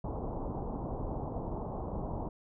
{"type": "low-pass noise", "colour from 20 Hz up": "pink", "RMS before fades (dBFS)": -37, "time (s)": [0.04, 2.29], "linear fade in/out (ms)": 5, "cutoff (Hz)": 1000, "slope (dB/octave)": 48, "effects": []}